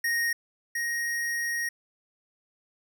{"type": "tone pair in turn", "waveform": "square", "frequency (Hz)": [1864.7, 1874.5], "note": ["A#6", "A#6"], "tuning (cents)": [0, 9], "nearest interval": "unison", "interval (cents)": 9, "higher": "second", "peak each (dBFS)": [-25, -28], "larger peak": "first", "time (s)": [[0.04, 0.33], [0.75, 1.69]], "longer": "second", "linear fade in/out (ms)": 5, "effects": []}